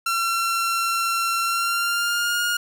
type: tone with pitch glide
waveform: sawtooth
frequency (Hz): 1359 to 1426.6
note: F6 to F6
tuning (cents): -48 to +36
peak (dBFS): -17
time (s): 0.06-2.57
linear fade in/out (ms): 5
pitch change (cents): +84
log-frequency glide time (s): 1.43-2.41
effects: 9-bit